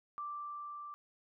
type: tone with level ramp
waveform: sine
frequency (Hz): 1174.7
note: D6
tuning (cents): 0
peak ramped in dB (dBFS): -38 to -44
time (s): 0.18-0.94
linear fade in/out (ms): 0
effects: none